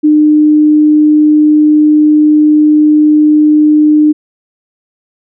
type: tone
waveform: sine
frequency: 302.7 Hz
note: D#4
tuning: 48 cents flat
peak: -3 dBFS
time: 0.03-4.13 s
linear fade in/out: 20 ms
effects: none